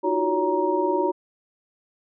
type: tone cluster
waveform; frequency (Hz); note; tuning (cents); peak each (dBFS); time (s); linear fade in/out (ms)
sine; 312.9 / 351.8 / 371.4 / 565 / 939; D#4 / F4 / F#4 / C#5 / A#5; +10 / +13 / +7 / +33 / +12; -28 / -28 / -24 / -27 / -25; 0.03-1.12; 20
effects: none